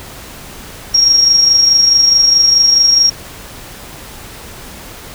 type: tone with amplitude modulation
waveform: sine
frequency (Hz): 5588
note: F8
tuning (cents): 0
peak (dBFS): -4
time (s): 0.94-3.1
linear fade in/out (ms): 10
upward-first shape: sine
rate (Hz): 24.7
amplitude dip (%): 45
effects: pink hiss -32 dBFS RMS until 5.14 s